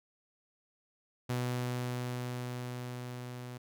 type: tone with level ramp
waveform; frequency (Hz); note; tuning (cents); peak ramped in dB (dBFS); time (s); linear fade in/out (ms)
sawtooth; 123.9; B2; +6; -27 to -38; 1.29-3.58; 10
effects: none